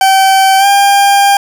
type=tone with pitch glide; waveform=40% pulse; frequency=771 to 799.6 Hz; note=G5 to G5; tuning=-29 to +34 cents; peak=-4 dBFS; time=0.01-1.37 s; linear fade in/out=2 ms; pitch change=+63 cents; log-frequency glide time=0.58-0.66 s; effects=none